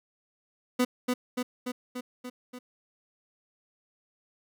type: tone with echo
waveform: 30% pulse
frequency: 249.2 Hz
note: B3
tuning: 16 cents sharp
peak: -19 dBFS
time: 0.79-0.85 s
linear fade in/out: 10 ms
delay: 290 ms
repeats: 6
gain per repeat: -3 dB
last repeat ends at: 2.59 s
effects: none